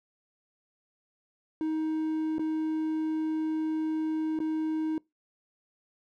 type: tone with dropouts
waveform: triangle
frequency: 314.5 Hz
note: D#4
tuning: 19 cents sharp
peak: -25 dBFS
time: 1.61-4.98 s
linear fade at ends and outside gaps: 1 ms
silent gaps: 2.383-2.394 / 4.39-4.402 s
effects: noise-tail reverb RT60 0.2 s tail -24 dB re dry